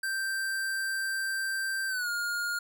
square tone with pitch glide, 1568 to 1421.3 Hz, G6 to F6, 0 to +30 cents, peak -30 dBFS, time 0.03-2.59 s, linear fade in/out 5 ms, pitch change -170 cents, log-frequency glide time 1.88-2.09 s, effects none

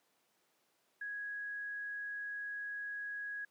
sine tone, 1661.2 Hz, G#6, in tune, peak -39 dBFS, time 1.01-3.45 s, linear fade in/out 5 ms, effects pink hiss -75 dBFS RMS until 3.5 s + high-pass 300 Hz 12 dB/octave

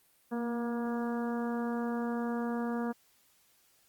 harmonic tone with a mistuned harmonic, 237.2 Hz, A#3, 30 cents sharp, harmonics 1 / 2 / 3 / 4 / 5 / 6 / 7, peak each -32 / -38 / -42 / -44 / -46 / -48 / -49 dBFS, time 0.31-2.93 s, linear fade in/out 20 ms, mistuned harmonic 1, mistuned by -20 cents, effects white hiss -67 dBFS RMS until 3.88 s + Opus 32 kbps

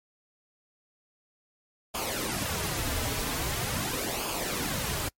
pink noise with flanger, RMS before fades -31 dBFS, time 1.94-5.09 s, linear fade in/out 10 ms, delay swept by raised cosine 0.51 to 5.71 ms, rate 0.43 Hz, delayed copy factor -0.65, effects noise-tail reverb RT60 0.1 s tail -26 dB re dry + MP3 64 kbps

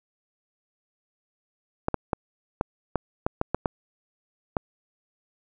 clicks, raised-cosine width 1 ms, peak -9 dBFS, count 10, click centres 1.884 / 1.943 / 2.132 / 2.611 / 2.957 / 3.265 / 3.414 / 3.546 / 3.658 / 4.568 s, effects none

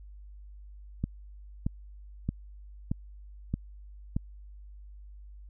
click train, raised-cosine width 5 ms, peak -16 dBFS, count 6, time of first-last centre 1.04-4.165 s, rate 1.6 Hz, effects added 50 Hz sine -45 dBFS peak until 5.49 s

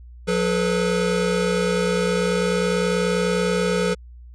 square tone cluster, 179.9 / 430 / 490.4 Hz, F#3 / A4 / B4, -48 / -40 / -12 cents, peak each -24 dBFS, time 0.27-3.95 s, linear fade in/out 20 ms, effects added 60 Hz sine -39 dBFS peak until 4.34 s + resampled to 22050 Hz

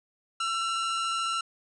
45% pulse tone pair together, 1343 / 2838 Hz, E6 / F7, +32 / +27 cents, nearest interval octave + minor second, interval 1295 cents, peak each -28 / -35 dBFS, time 0.4-1.41 s, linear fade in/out 5 ms, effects resampled to 22050 Hz + 11-bit

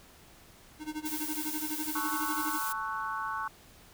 square tone with tremolo, 306.8 Hz, D#4, 24 cents flat, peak -33 dBFS, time 0.79-2.6 s, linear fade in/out 50 ms, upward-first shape sine, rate 12 Hz, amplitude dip 90%
blue noise, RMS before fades -37 dBFS, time 1.05-2.73 s, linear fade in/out 10 ms
sine chord, F# minor seventh, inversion first, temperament equal with one note detuned, 880 / 1108.7 / 1318.5 / 1493.7 Hz, A5 / C#6 / E6 / F#6, 0 / 0 / 0 / +16 cents, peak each -38 / -35 / -41 / -38 dBFS, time 1.95-3.48 s, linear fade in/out 5 ms
effects pink hiss -56 dBFS RMS until 3.93 s

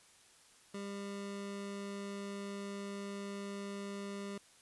25% pulse tone, 200 Hz, G3, 35 cents sharp, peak -37 dBFS, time 0.74-4.38 s, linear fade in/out 5 ms, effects white hiss -63 dBFS RMS until 4.61 s + resampled to 24000 Hz

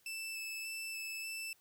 sawtooth tone with vibrato, 2637 Hz, E7, in tune, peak -37 dBFS, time 0.06-1.53 s, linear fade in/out 2 ms, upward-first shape square, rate 1.7 Hz, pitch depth 9 cents each way, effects white hiss -70 dBFS RMS until 1.6 s

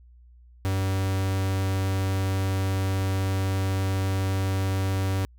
45% pulse tone, 95.9 Hz, G2, 37 cents flat, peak -23 dBFS, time 0.65-5.25 s, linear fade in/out 0 ms, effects added 60 Hz sine -49 dBFS peak until 5.38 s

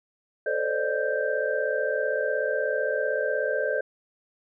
sine tone cluster, 437.9 / 515 / 571 / 611 / 1569 Hz, A4 / C5 / D5 / D#5 / G6, -8 / -28 / -49 / -32 / +1 cents, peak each -30 dBFS, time 0.46-3.81 s, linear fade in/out 5 ms, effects none

